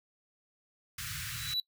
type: band-stop noise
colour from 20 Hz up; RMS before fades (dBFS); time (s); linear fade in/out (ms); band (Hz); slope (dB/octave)
pink; -38; 0.98-1.54; 5; 150 to 1300; 48
type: tone with exponential growth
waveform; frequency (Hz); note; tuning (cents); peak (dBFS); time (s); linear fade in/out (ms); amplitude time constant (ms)
triangle; 3945; B7; -3; -25; 1.19-1.6; 2; 89
effects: noise-tail reverb RT60 0.1 s tail -23 dB re dry + high-pass 80 Hz 12 dB/octave